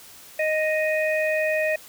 harmonic tone, 622.3 Hz, D#5, in tune, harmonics 1 / 3 / 4, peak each -22 / -27 / -28 dBFS, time 0.39-1.76 s, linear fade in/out 5 ms, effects white hiss -46 dBFS RMS until 1.88 s

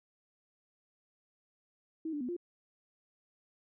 sine tone with pitch steps, 320.6 / 293.1 / 248.1 / 349.7 Hz, E4 / D4 / B3 / F4, -48 / -3 / +8 / +2 cents, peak -34 dBFS, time 2.05-2.366 s, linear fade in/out 5 ms, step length 79 ms, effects none

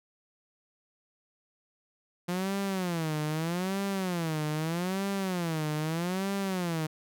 sawtooth tone with vibrato, 173.4 Hz, F3, 12 cents flat, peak -25 dBFS, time 2.28-6.87 s, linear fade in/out 10 ms, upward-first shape sine, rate 0.8 Hz, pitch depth 230 cents each way, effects none

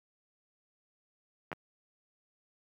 clicks, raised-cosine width 0.5 ms, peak -22 dBFS, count 2, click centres 1.517 / 1.529 s, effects high-pass 100 Hz 12 dB/octave + 10-bit

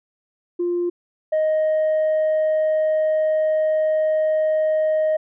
sine tone pair in turn, 350 / 623.6 Hz, F4 / D#5, +4 / +4 cents, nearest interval minor seventh, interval 1000 cents, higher second, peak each -18 / -14 dBFS, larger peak second, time 0.59-0.9 / 1.32-5.17 s, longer second, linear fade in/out 10 ms, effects tanh soft clip ceiling -15 dBFS

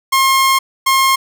sawtooth tone pair in turn, 1070 / 1070 Hz, C6 / C6, +38 / +38 cents, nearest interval unison, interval 0 cents, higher neither, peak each -6 dBFS, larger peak neither, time 0.12-0.59 / 0.86-1.16 s, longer first, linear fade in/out 10 ms, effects none

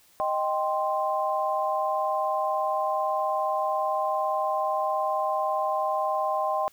sine chord, C minor, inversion first, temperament equal, 622.3 / 784 / 1046.5 Hz, Eb5 / G5 / C6, 0 / 0 / 0 cents, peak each -28 dBFS, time 0.2-6.68 s, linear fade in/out 0 ms, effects white hiss -59 dBFS RMS until 6.72 s

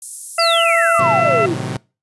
white high-pass noise, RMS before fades -26 dBFS, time 0.02-1 s, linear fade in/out 2 ms, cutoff 8200 Hz, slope 24 dB/octave
harmonic tone, 671 Hz, E5, 31 cents sharp, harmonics 1 / 2 / 3 / 4, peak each -16 / -17 / -24 / -24 dBFS, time 0.38-1.46 s, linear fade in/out 5 ms
sine exponential sweep, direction down, 4957 to 315 Hz, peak -16 dBFS, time 0.39-1.54 s, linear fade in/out 5 ms
sawtooth chord, A diminished seventh, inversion none, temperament equal with one note detuned, 110 / 129.53 / 155.56 / 185 Hz, A2 / C3 / Eb3 / Gb3, 0 / -17 / 0 / 0 cents, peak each -24 / -21 / -25 / -24 dBFS, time 0.99-1.77 s, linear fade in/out 5 ms
effects noise-tail reverb RT60 0.3 s tail -24 dB re dry + resampled to 24000 Hz

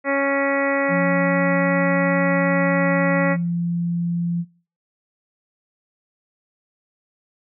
harmonic tone, 277.2 Hz, C#4, in tune, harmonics 1 / 2 / 3 / 4 / 5 / 6 / 7 / 8 / 9, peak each -24 / -21 / -30 / -29 / -29 / -34 / -25 / -32 / -37 dBFS, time 0.04-3.37 s, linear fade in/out 50 ms
sine tone with pitch glide, 174.61 to 171.61 Hz, F3 to F3, 0 to -30 cents, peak -20 dBFS, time 0.88-4.45 s, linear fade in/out 50 ms, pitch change -30 cents, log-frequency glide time 2.2-3.51 s
effects noise-tail reverb RT60 0.4 s tail -21 dB re dry

